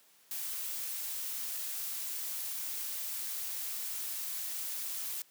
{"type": "noise", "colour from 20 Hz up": "blue", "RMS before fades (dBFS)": -38, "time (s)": [0.31, 5.22], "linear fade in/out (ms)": 2, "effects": ["white hiss -64 dBFS RMS until 5.3 s", "high-pass 150 Hz 12 dB/octave"]}